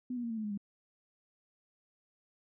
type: tone with pitch steps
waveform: sine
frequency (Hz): 250.2 / 241.4 / 232.9 / 224.7 / 216.8 / 209.2 / 201.8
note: B3 / B3 / A#3 / A3 / A3 / G#3 / G#3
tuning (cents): +23 / -39 / -1 / +37 / -25 / +13 / -49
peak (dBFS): -34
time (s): 0.1-0.576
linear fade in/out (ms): 5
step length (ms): 68
effects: none

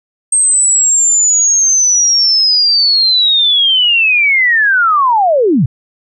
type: linear sweep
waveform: sine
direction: down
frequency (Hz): 8420 to 103.83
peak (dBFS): -7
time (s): 0.32-5.66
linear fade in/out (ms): 5
effects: none

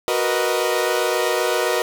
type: chord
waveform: sawtooth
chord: B major seventh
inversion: second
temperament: equal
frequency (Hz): 370 / 466.2 / 493.9 / 622.3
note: F#4 / A#4 / B4 / D#5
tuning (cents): 0 / 0 / 0 / 0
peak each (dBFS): -20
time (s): 0.08-1.82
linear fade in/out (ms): 0
effects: none

